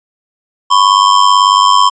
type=ring-modulated tone; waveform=square; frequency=1048 Hz; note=C6; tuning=2 cents sharp; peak=-3 dBFS; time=0.7-1.9 s; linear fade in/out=20 ms; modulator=49.1 Hz; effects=resampled to 16000 Hz